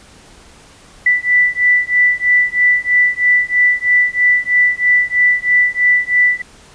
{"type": "beating tone pair", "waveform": "sine", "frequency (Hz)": [1975.5, 1978.6], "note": ["B6", "B6"], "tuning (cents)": [0, 3], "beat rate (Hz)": 3.1, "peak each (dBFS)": -13, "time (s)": [1.06, 6.42], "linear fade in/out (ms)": 5, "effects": ["pink hiss -43 dBFS RMS until 6.74 s", "resampled to 22050 Hz"]}